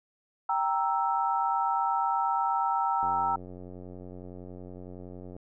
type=chord; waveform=sine; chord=E diminished; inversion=first; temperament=equal; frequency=784 / 932.3 / 1318.5 Hz; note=G5 / Bb5 / E6; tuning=0 / 0 / 0 cents; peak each=-29 / -28 / -30 dBFS; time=0.49-3.36 s; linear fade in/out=5 ms
type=click train; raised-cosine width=2 ms; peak=-31 dBFS; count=213; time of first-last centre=3.03-5.365 s; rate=90.8 Hz
effects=none